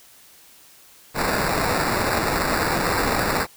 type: noise with sample-and-hold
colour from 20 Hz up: white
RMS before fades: -22 dBFS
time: 1.14-3.47 s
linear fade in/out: 50 ms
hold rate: 3150 Hz
effects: white hiss -50 dBFS RMS until 3.56 s